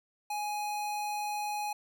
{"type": "tone", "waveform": "square", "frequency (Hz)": 834, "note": "G#5", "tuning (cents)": 7, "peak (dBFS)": -33, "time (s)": [0.3, 1.73], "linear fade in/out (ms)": 5, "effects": []}